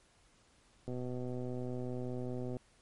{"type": "click train", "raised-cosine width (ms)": 2, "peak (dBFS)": -28, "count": 212, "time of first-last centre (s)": [0.88, 2.568], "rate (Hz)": 125, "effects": ["pink hiss -67 dBFS RMS until 2.81 s", "MP3 48 kbps"]}